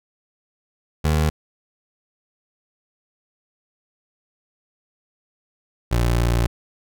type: tone pair in turn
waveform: 25% pulse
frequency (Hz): 77.2 / 58.68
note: D#2 / A#1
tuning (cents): -13 / +12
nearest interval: perfect fourth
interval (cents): 475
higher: first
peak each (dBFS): -13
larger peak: neither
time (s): 1.04-1.3 / 5.91-6.47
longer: second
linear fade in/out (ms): 10
effects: none